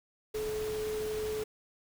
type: tone in noise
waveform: sine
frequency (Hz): 430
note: A4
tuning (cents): -40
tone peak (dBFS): -32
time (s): 0.34-1.44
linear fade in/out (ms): 10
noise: pink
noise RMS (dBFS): -43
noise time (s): 0.34-1.44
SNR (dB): +8
effects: none